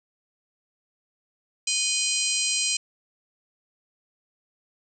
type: harmonic tone with a mistuned harmonic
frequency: 822 Hz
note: G#5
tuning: 18 cents flat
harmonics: 3 / 4 / 5 / 6 / 7 / 8 / 9 / 10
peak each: -31 / -31 / -31 / -31 / -31 / -31 / -31 / -31 dBFS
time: 1.67-2.77 s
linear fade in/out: 5 ms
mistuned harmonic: 4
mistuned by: -96 cents
effects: none